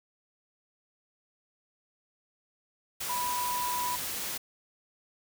sine tone in noise, 983 Hz, B5, 8 cents flat, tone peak -30 dBFS, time 3.09-3.96 s, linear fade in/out 10 ms, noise white, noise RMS -35 dBFS, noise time 3-4.38 s, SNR +2 dB, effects none

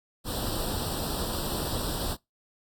pink noise with comb filter, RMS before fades -31 dBFS, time 0.24-2.17 s, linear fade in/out 50 ms, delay 0.23 ms, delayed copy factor +0.9, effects noise-tail reverb RT60 0.2 s tail -24 dB re dry + AAC 64 kbps

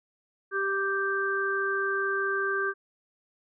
harmonic tone, 392.1 Hz, G4, in tune, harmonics 1 / 3 / 4, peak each -30 / -32 / -28 dBFS, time 0.51-2.74 s, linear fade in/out 50 ms, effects none

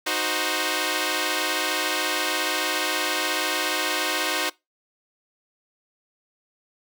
5% pulse chord, C diminished, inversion first, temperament equal, 311.1 / 370 / 523.3 Hz, Eb4 / Gb4 / C5, 0 / 0 / 0 cents, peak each -16 dBFS, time 0.06-4.5 s, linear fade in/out 10 ms, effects noise-tail reverb RT60 0.2 s tail -22 dB re dry

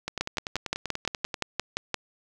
two click trains, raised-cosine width 0.2 ms, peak -14 / -9 dBFS, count 14 / 11, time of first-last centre 0.08-1.342 / 0.21-1.943 s, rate 10.3 / 5.77 Hz, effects none

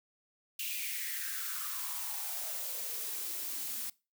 blue noise with high-pass filter sweep, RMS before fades -38 dBFS, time 0.59-3.9 s, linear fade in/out 5 ms, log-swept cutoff 2800 to 210 Hz, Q 5.6, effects noise-tail reverb RT60 0.3 s tail -23 dB re dry

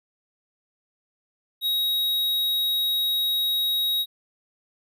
square tone, 3800 Hz, A#7, 33 cents sharp, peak -22 dBFS, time 1.61-4.06 s, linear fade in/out 50 ms, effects none

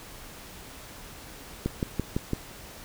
click train, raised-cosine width 3 ms, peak -13 dBFS, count 5, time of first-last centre 1.66-2.333 s, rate 5.94 Hz, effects pink hiss -45 dBFS RMS until 2.84 s

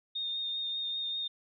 sine tone with vibrato, 3669 Hz, A#7, 28 cents flat, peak -32 dBFS, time 0.15-1.28 s, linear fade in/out 10 ms, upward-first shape triangle, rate 5.1 Hz, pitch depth 21 cents each way, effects none

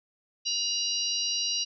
harmonic tone with a mistuned harmonic, 945 Hz, A#5, 23 cents sharp, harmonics 3 / 4 / 5 / 6, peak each -32 / -32 / -32 / -32 dBFS, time 0.45-1.65 s, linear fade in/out 20 ms, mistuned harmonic 4, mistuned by +79 cents, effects none

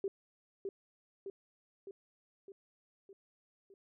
sine tone with echo, 392 Hz, G4, in tune, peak -32 dBFS, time 0.04-0.08 s, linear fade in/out 2 ms, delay 610 ms, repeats 6, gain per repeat -4 dB, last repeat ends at 3.74 s, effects none

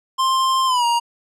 square tone with pitch glide, 1052 to 942.7 Hz, C6 to A#5, +9 to +19 cents, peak -16 dBFS, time 0.18-1 s, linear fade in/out 20 ms, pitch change -190 cents, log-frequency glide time 0.66-0.85 s, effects low-pass 9000 Hz 12 dB/octave

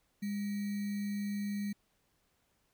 sine tone with sample-and-hold, 203.4 Hz, G#3, 36 cents flat, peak -33 dBFS, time 0.22-1.73 s, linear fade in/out 10 ms, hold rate 2100 Hz, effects pink hiss -75 dBFS RMS until 2.73 s

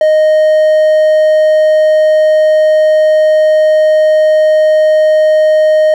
triangle tone, 620 Hz, D#5, 6 cents flat, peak -3 dBFS, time 0.01-5.94 s, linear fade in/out 2 ms, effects none

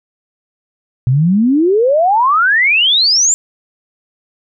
sine exponential sweep, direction up, 120.2 to 7430 Hz, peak -8 dBFS, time 1.07-3.34 s, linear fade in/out 0 ms, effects none

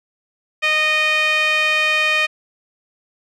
sawtooth tone with band-pass filter, 617 Hz, D#5, 15 cents flat, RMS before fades -17 dBFS, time 0.62-2.27 s, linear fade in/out 20 ms, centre 2400 Hz, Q 3.4, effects none

